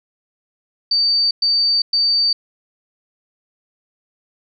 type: tone bursts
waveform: sine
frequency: 4606 Hz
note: D8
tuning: 34 cents flat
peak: -13 dBFS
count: 3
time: 0.91-2.33 s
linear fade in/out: 5 ms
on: 400 ms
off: 110 ms
effects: none